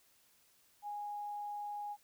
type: tone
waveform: sine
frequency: 826 Hz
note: G#5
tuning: 10 cents flat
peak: -39 dBFS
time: 0.82-1.97 s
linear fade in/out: 50 ms
effects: white hiss -69 dBFS RMS until 2.03 s